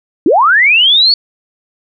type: linear sweep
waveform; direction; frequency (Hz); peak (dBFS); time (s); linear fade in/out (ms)
sine; up; 262.4 to 4500; -5; 0.26-1.14; 2
effects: none